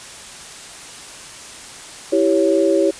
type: chord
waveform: sine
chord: C# diminished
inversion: first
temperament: equal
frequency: 329.6 / 392 / 554.4 Hz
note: E4 / G4 / C#5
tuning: 0 / 0 / 0 cents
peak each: -17 dBFS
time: 2.12-2.91 s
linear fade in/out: 10 ms
effects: white hiss -36 dBFS RMS until 2.99 s + resampled to 22050 Hz